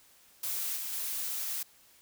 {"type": "noise with level steps", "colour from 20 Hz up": "blue", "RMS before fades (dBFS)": [-34, -37, -35], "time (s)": [0.43, 1.63], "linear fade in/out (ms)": 5, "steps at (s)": [0.76, 0.92], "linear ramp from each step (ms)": 10, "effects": ["white hiss -61 dBFS RMS until 2.01 s"]}